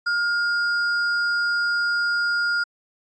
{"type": "tone with sample-and-hold", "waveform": "sine", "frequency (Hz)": 1414, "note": "F6", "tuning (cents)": 21, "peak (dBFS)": -19, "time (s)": [0.06, 2.64], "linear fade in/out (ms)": 10, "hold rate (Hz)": 6300, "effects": ["resampled to 16000 Hz"]}